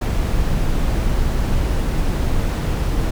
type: noise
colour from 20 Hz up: brown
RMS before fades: -18 dBFS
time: 0.01-3.11 s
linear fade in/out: 10 ms
effects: none